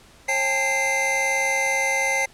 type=tone cluster; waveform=square; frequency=540 / 800 / 881 / 2079 Hz; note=C#5 / G5 / A5 / C7; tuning=-45 / +35 / +2 / -12 cents; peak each=-29 / -30 / -31 / -22 dBFS; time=0.28-2.26 s; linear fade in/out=10 ms; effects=pink hiss -51 dBFS RMS until 2.33 s + low-pass 10000 Hz 12 dB/octave